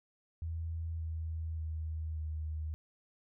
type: tone with pitch steps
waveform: sine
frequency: 82 / 80.59 / 79.21 / 77.85 Hz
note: E2 / E2 / D#2 / D#2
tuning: -9 / -39 / +32 / +2 cents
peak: -35 dBFS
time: 0.42-2.74 s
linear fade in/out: 0 ms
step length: 580 ms
effects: none